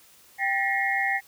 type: tone cluster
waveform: sine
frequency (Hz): 784 / 1779 / 1906 / 2141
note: G5 / A6 / A#6 / C7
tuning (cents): 0 / +19 / +38 / +39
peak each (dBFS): -28 / -32 / -26 / -28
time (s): 0.38-1.21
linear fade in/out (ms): 50
effects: white hiss -55 dBFS RMS until 1.27 s